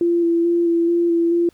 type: tone with vibrato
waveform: sine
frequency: 340 Hz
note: F4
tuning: 46 cents flat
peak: -14 dBFS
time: 0.01-1.49 s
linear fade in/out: 2 ms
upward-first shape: square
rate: 2.3 Hz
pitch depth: 15 cents each way
effects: pink hiss -58 dBFS RMS until 1.53 s